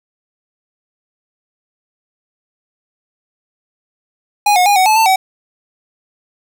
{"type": "tone with pitch steps", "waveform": "square", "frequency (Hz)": [825, 725, 817, 748, 865, 891, 759], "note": ["G#5", "F#5", "G#5", "F#5", "A5", "A5", "F#5"], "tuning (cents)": [-12, -35, -29, 19, -30, 22, 44], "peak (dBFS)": -9, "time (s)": [4.46, 5.16], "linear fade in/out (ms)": 5, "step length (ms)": 100, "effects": []}